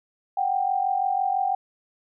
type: tone pair together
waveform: sine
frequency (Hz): 740 / 786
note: F#5 / G5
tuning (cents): 0 / +4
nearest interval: minor second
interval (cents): 104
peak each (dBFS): -25 / -23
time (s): 0.37-1.55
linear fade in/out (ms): 5
effects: none